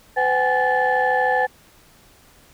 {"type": "tone cluster", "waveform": "sine", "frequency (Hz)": [507, 760, 833, 1746], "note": ["B4", "F#5", "G#5", "A6"], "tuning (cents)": [45, 46, 5, -14], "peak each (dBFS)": -21, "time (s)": [0.16, 1.47], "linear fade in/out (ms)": 20, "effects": ["tanh soft clip ceiling -9 dBFS", "pink hiss -52 dBFS RMS until 2.53 s"]}